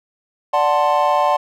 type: chord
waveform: triangle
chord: D dominant seventh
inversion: none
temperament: equal with one note detuned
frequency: 587.3 / 740 / 883.1 / 1046.5 Hz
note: D5 / F#5 / A5 / C6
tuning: 0 / 0 / +6 / 0 cents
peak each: -17 dBFS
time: 0.53-1.37 s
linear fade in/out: 10 ms
effects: none